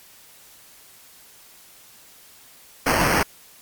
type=noise with sample-and-hold; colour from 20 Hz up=blue; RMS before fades=-19 dBFS; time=2.86-3.23 s; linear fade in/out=5 ms; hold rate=3675 Hz; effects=white hiss -49 dBFS RMS until 3.61 s + MP3 96 kbps